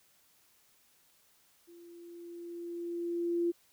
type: tone with level ramp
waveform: sine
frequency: 343.4 Hz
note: F4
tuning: 29 cents flat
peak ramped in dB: -52 to -26 dBFS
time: 1.67-3.52 s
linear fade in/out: 20 ms
effects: white hiss -67 dBFS RMS until 3.72 s